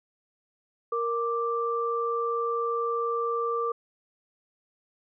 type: tone pair together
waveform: sine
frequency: 466.2 / 1175.7 Hz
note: A#4 / D6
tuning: 0 / +2 cents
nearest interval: octave + major third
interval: 1602 cents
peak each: -28 dBFS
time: 0.92-3.72 s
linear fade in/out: 5 ms
effects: none